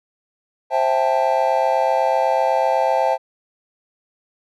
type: chord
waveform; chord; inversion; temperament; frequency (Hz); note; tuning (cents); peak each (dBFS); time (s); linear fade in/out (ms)
triangle; A minor seventh; first; just; 528 / 660 / 792 / 880; C5 / E5 / G5 / A5; +16 / +2 / +18 / 0; -19; 0.7-3.18; 50
effects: none